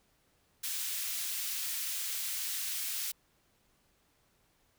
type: high-pass noise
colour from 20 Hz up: white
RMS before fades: -36 dBFS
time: 0.63-3.12 s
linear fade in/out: 10 ms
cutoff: 2100 Hz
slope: 12 dB/octave
effects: pink hiss -71 dBFS RMS until 4.78 s